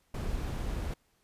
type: noise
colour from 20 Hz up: brown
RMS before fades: -34 dBFS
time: 0.14-0.94 s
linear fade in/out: 5 ms
effects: pink hiss -71 dBFS RMS until 1.23 s + resampled to 32000 Hz